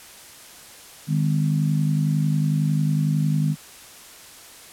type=harmonic tone; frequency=51 Hz; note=G#1; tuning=31 cents flat; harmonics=3 / 4 / 5; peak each=-19 / -26 / -29 dBFS; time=1.07-3.56 s; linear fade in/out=50 ms; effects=white hiss -44 dBFS RMS until 4.72 s + low-pass 12000 Hz 12 dB/octave